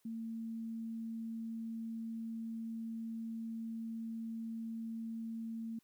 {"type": "tone", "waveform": "sine", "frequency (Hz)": 226.3, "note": "A3", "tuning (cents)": 49, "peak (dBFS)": -39, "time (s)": [0.05, 5.79], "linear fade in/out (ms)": 5, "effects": ["white hiss -75 dBFS RMS until 5.83 s"]}